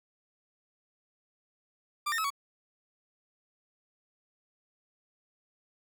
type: tone with pitch steps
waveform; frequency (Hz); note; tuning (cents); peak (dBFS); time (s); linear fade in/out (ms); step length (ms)
40% pulse; 1183 / 1826 / 1291 / 1123; D6 / A#6 / E6 / C#6; +12 / -36 / -37 / +22; -28; 2.06-2.304; 10; 61
effects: none